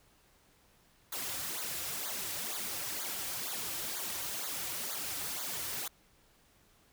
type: noise with flanger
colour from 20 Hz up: white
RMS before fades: -38 dBFS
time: 1.12-5.88 s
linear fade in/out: 5 ms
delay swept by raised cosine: 0.36 to 4.86 ms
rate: 2.1 Hz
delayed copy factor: -1
effects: pink hiss -66 dBFS RMS until 6.92 s